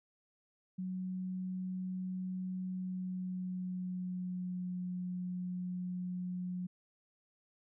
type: tone with pitch glide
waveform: sine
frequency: 185 to 180.67 Hz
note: F#3 to F#3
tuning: 0 to -41 cents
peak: -36 dBFS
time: 0.78-6.67 s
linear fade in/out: 10 ms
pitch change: -41 cents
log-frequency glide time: 2.67-4.78 s
effects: none